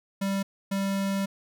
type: tone bursts at uneven times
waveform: square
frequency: 196 Hz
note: G3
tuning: in tune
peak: -26 dBFS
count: 2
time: 0.21-0.43 / 0.71-1.26 s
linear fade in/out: 10 ms
effects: none